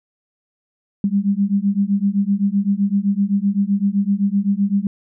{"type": "beating tone pair", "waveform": "sine", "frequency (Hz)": [196, 203.8], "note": ["G3", "G#3"], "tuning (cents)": [0, -32], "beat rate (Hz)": 7.8, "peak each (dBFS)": [-18, -18], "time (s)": [1.04, 4.87], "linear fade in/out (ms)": 2, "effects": []}